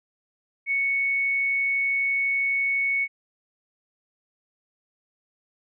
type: tone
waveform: sine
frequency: 2217 Hz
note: C#7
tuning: in tune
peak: -21 dBFS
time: 0.66-3.08 s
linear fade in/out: 50 ms
effects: none